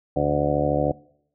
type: harmonic tone with a mistuned harmonic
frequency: 73.42 Hz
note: D2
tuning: in tune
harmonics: 1 / 2 / 3 / 4 / 5 / 6 / 7 / 8 / 9 / 10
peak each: -32 / -27 / -36 / -26 / -32 / -34 / -25 / -25 / -33 / -28 dBFS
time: 0.16-0.92 s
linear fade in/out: 5 ms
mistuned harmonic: 1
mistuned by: +71 cents
effects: noise-tail reverb RT60 0.7 s tail -23 dB re dry